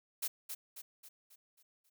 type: noise with echo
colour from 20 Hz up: blue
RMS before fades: -36 dBFS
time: 0.22-0.28 s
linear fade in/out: 10 ms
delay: 270 ms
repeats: 6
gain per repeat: -6 dB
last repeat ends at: 1.9 s
effects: none

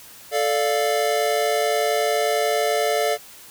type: chord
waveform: square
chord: D minor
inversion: second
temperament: equal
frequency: 440 / 587.3 / 698.5 Hz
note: A4 / D5 / F5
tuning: 0 / 0 / 0 cents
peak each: -24 dBFS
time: 0.31-3.18 s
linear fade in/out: 50 ms
effects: white hiss -44 dBFS RMS until 3.5 s

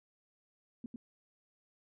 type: tone with echo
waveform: sine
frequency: 237.2 Hz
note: A#3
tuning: 30 cents sharp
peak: -39 dBFS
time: 0.84-0.86 s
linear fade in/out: 2 ms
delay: 100 ms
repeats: 1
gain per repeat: -2 dB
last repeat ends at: 0.96 s
effects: none

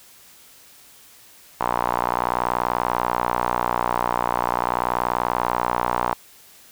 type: tone with band-pass filter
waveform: sawtooth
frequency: 60.4 Hz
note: B1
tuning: 38 cents flat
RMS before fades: -23 dBFS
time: 1.6-6.14 s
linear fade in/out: 10 ms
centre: 960 Hz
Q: 3.7
effects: white hiss -49 dBFS RMS until 6.71 s

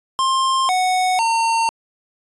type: tone with pitch steps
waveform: square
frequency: 1058 / 739 / 911 Hz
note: C6 / F#5 / A#5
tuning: +19 / -2 / -40 cents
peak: -16 dBFS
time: 0.19-1.69 s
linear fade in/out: 0 ms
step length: 500 ms
effects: resampled to 24000 Hz

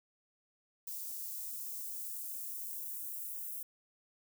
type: noise with high-pass filter sweep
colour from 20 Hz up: violet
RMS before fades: -42 dBFS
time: 0.87-3.63 s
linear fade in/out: 5 ms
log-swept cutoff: 5000 to 9600 Hz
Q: 0.95
effects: none

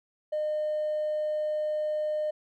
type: tone with hard clipping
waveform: sine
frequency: 609 Hz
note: D#5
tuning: 37 cents flat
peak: -27 dBFS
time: 0.32-2.31 s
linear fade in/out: 10 ms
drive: 1 dB
effects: none

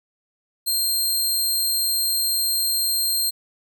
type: tone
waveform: 15% pulse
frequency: 4186 Hz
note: C8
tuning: in tune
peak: -13 dBFS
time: 0.66-3.31 s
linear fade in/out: 20 ms
effects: none

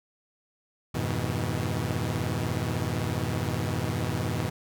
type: chord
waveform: sawtooth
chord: F half-diminished seventh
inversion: none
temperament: equal with one note detuned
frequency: 87.31 / 103.83 / 123.47 / 159.57 Hz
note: F2 / Ab2 / Cb3 / Eb3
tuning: 0 / 0 / 0 / +44 cents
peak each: -30 / -29 / -27 / -29 dBFS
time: 0.94-4.5 s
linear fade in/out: 10 ms
effects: none

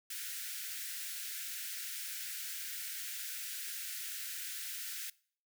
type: high-pass noise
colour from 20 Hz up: white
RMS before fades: -42 dBFS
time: 0.1-5.1 s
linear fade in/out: 5 ms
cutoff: 1400 Hz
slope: 96 dB/octave
effects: noise-tail reverb RT60 0.5 s tail -22 dB re dry

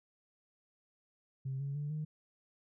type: tone with pitch steps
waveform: sine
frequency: 133.4 / 139.71 / 146.32 / 153.24 Hz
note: C3 / C#3 / D3 / D#3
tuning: +34 / +14 / -6 / -26 cents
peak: -34 dBFS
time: 1.45-2.05 s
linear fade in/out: 10 ms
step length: 150 ms
effects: tanh soft clip ceiling -31 dBFS

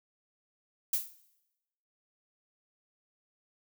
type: noise with exponential decay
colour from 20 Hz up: violet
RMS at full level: -25 dBFS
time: 0.93-1.15 s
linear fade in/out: 5 ms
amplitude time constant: 46 ms
effects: noise-tail reverb RT60 0.9 s tail -17 dB re dry

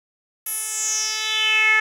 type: tone with band-pass filter sweep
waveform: 10% pulse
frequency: 434.7 Hz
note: A4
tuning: 21 cents flat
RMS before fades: -21 dBFS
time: 0.46-1.8 s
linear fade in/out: 5 ms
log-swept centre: 12000 to 1900 Hz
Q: 5.1
effects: none

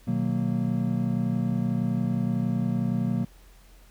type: chord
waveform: triangle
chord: B major seventh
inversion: none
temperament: just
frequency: 123.47 / 154.34 / 185.21 / 231.5 Hz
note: B2 / D#3 / F#3 / A#3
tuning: 0 / -14 / +2 / -12 cents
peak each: -27 / -31 / -26 / -26 dBFS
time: 0.07-3.25 s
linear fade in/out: 10 ms
effects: added 44 Hz sine -51 dBFS peak until 3.9 s + pink hiss -58 dBFS RMS until 3.9 s

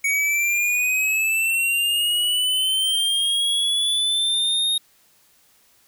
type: linear sweep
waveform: square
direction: up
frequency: 2233 to 3729 Hz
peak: -19 dBFS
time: 0.04-4.78 s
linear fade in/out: 5 ms
effects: white hiss -58 dBFS RMS until 5.87 s

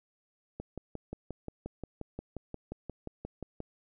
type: click train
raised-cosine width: 2 ms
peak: -25 dBFS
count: 18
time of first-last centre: 0.6-3.604 s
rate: 5.66 Hz
effects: none

